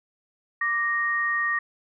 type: tone pair together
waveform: sine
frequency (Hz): 1174.7 / 1864.7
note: D6 / A#6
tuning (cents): 0 / 0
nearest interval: minor sixth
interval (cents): 800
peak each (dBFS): -28 / -23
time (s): 0.61-1.59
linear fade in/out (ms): 5
effects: none